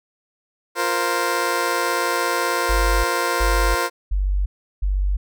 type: chord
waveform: 15% pulse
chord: F suspended fourth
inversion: none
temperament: just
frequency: 349.2 / 465.6 / 523.8 Hz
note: F4 / Bb4 / C5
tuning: 0 / -2 / +2 cents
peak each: -19 / -18 / -18 dBFS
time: 0.75-3.9 s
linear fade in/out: 50 ms
type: tone bursts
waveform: sine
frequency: 48.12 Hz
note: G1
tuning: 31 cents flat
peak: -17 dBFS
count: 4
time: 2.69-5.17 s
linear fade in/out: 10 ms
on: 350 ms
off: 360 ms
effects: none